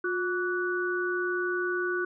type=tone cluster; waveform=sine; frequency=357.9 / 1147 / 1480 Hz; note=F4 / D6 / F#6; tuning=+42 / -41 / 0 cents; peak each=-29 / -37 / -30 dBFS; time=0.04-2.05 s; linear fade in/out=5 ms; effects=none